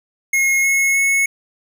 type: tone with pitch steps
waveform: square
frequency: 2160 / 2178 / 2195 Hz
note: C#7 / C#7 / C#7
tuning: -45 / -31 / -18 cents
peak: -14 dBFS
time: 0.33-1.26 s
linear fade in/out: 5 ms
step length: 310 ms
effects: none